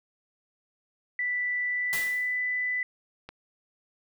sine tone with pitch glide, 1975.5 to 1993.8 Hz, B6 to B6, 0 to +16 cents, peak -26 dBFS, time 1.19-2.83 s, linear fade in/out 2 ms, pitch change +16 cents, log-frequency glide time 1.66-2.32 s
white noise with exponential decay, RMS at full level -31 dBFS, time 1.93-2.39 s, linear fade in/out 0 ms, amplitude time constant 100 ms
click, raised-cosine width 0.3 ms, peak -25 dBFS, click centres 3.29 s
effects none

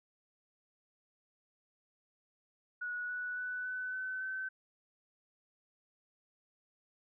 sine tone with pitch steps, 1463 / 1476.6 / 1490.3 / 1504.1 / 1518.1 / 1532.2 Hz, F#6 / F#6 / F#6 / F#6 / F#6 / G6, -20 / -4 / +12 / +28 / +44 / -40 cents, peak -36 dBFS, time 2.81-4.49 s, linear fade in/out 10 ms, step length 280 ms, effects none

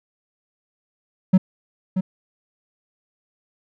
triangle tone with echo, 186.6 Hz, F#3, 15 cents sharp, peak -7 dBFS, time 1.33-1.38 s, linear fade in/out 10 ms, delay 630 ms, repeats 1, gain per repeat -9 dB, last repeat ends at 2.01 s, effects none

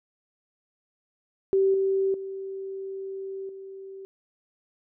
sine tone with level steps, 387 Hz, G4, 22 cents flat, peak -18 / -21 / -32 / -38 dBFS, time 1.53-4.05 s, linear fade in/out 0 ms, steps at 1.74 / 2.14 / 3.49 s, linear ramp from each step 2 ms, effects none

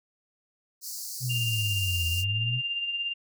pink high-pass noise, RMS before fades -37 dBFS, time 0.81-2.25 s, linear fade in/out 50 ms, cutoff 4400 Hz, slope 96 dB/octave
sine linear two-way sweep, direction down then up, 128.9 to 85 to 128.9 Hz, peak -27 dBFS, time 1.2-2.62 s, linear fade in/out 50 ms, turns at 2.09 s
sine tone with tremolo, 2794 Hz, F7, in tune, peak -26 dBFS, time 1.29-3.14 s, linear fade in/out 20 ms, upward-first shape sine, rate 17 Hz, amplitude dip 45%
effects none

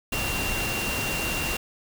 sine tone in noise, 2761 Hz, F7, 20 cents flat, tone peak -30 dBFS, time 0.12-1.57 s, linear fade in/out 5 ms, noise pink, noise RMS -29 dBFS, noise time 0.12-1.57 s, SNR -4 dB, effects none

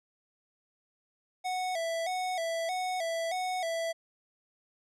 square tone with vibrato, 698.5 Hz, F5, in tune, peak -31 dBFS, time 1.44-3.93 s, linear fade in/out 20 ms, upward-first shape square, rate 1.6 Hz, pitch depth 94 cents each way, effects low-pass 10000 Hz 12 dB/octave

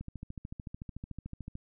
click train, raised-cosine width 5 ms, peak -28 dBFS, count 22, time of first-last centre 0.01-1.554 s, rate 13.6 Hz, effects none

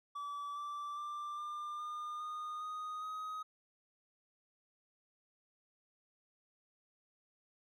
triangle tone with pitch steps, 1152 / 1166.7 / 1181.7 / 1196.8 / 1212.1 / 1227.6 / 1243.3 / 1259.2 Hz, D6 / D6 / D6 / D6 / D#6 / D#6 / D#6 / D#6, -34 / -12 / +10 / +32 / -46 / -24 / -2 / +20 cents, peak -38 dBFS, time 0.15-3.43 s, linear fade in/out 10 ms, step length 410 ms, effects none

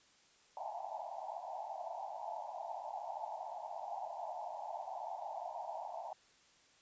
white band-pass noise, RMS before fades -44 dBFS, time 0.57-6.13 s, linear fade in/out 2 ms, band 630 to 920 Hz, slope 96 dB/octave, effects white hiss -67 dBFS RMS until 6.81 s + resampled to 16000 Hz

